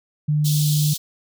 sine tone, 150 Hz, D3, 37 cents sharp, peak -16 dBFS, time 0.28-0.94 s, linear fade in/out 10 ms
pink high-pass noise, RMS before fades -27 dBFS, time 0.44-0.98 s, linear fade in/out 20 ms, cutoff 3300 Hz, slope 48 dB/octave
effects none

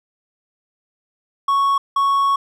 triangle tone bursts at uneven times, 1108.7 Hz, C#6, in tune, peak -12 dBFS, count 2, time 1.48-1.78 / 1.96-2.36 s, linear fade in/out 5 ms, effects none

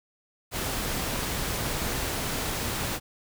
pink noise, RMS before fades -30 dBFS, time 0.51-3 s, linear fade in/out 50 ms, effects none

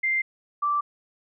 sine tone pair in turn, 2093 / 1168.9 Hz, C7 / D6, 0 / -9 cents, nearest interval minor seventh, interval 1009 cents, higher first, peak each -21 / -21 dBFS, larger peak neither, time 0.03-0.22 / 0.62-0.81 s, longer neither, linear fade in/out 10 ms, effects none

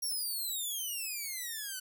5% pulse exponential sweep, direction down, 5670 to 1480 Hz, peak -27 dBFS, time 0.02-1.8 s, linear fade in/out 10 ms, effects none

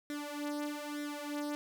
sawtooth tone with flanger, 293.7 Hz, D4, in tune, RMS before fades -39 dBFS, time 0.1-1.55 s, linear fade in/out 0 ms, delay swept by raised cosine 0.53 to 3.63 ms, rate 1.1 Hz, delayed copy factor +0.8, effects none

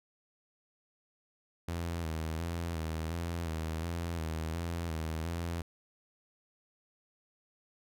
sawtooth tone with vibrato, 82.41 Hz, E2, in tune, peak -30 dBFS, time 1.68-5.62 s, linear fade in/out 5 ms, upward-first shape square, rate 1.4 Hz, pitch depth 50 cents each way, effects none

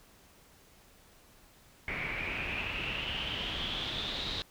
pink noise with low-pass filter sweep, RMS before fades -36 dBFS, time 1.88-4.42 s, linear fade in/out 0 ms, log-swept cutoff 2200 to 3900 Hz, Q 8.5, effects pink hiss -60 dBFS RMS until 4.5 s

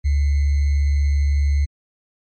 sine tone with sample-and-hold, 71.3 Hz, C#2, 49 cents sharp, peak -14 dBFS, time 0.04-1.66 s, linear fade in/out 20 ms, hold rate 2100 Hz, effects MP3 32 kbps

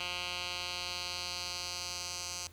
10% pulse tone with band-pass filter sweep, 177.9 Hz, F3, 32 cents sharp, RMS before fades -39 dBFS, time 0-2.47 s, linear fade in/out 2 ms, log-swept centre 3200 to 5900 Hz, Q 2.1, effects added 84 Hz sine -54 dBFS peak until 2.52 s + pink hiss -60 dBFS RMS until 2.52 s

